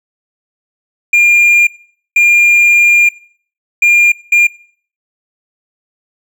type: tone bursts at uneven times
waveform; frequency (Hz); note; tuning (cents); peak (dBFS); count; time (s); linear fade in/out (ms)
triangle; 2406; D7; +41; -3; 4; 1.13-1.67 / 2.16-3.09 / 3.82-4.12 / 4.32-4.47; 5
effects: noise-tail reverb RT60 0.5 s tail -20 dB re dry